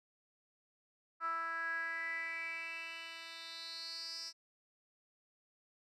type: tone with band-pass filter sweep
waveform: 10% pulse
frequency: 330.1 Hz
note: E4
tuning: 2 cents sharp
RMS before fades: -42 dBFS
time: 1.2-4.33 s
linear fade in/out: 50 ms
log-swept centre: 1300 to 5400 Hz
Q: 7
effects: none